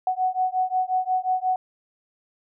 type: beating tone pair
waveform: sine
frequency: 740 / 745.6 Hz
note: F#5 / F#5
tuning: 0 / +13 cents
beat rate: 5.6 Hz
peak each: -24 / -24 dBFS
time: 0.07-1.56 s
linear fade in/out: 2 ms
effects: none